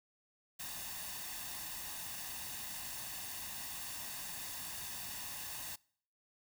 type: noise with comb filter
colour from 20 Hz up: white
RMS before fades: -44 dBFS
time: 0.59-5.76 s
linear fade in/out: 10 ms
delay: 1.1 ms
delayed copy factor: +0.6
effects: noise-tail reverb RT60 0.6 s tail -25 dB re dry